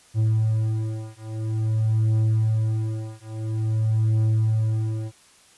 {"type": "beating tone pair", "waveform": "triangle", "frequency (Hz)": [109.7, 110.19], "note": ["A2", "A2"], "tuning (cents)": [-5, 3], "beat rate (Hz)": 0.49, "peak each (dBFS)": -21, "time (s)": [0.14, 5.12], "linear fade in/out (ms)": 50, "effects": ["white hiss -54 dBFS RMS until 5.57 s", "resampled to 24000 Hz"]}